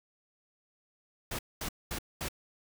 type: noise bursts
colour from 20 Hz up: pink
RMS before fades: -36 dBFS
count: 4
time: 1.31-2.286 s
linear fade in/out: 5 ms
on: 79 ms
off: 220 ms
effects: none